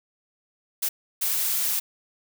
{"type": "noise bursts at uneven times", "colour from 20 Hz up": "blue", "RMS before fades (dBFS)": -25, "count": 2, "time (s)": [[0.82, 0.89], [1.21, 1.8]], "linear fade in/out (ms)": 10, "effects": []}